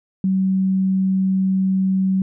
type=tone; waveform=sine; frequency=190 Hz; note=F#3; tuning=46 cents sharp; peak=-15 dBFS; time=0.24-2.22 s; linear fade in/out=2 ms; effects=none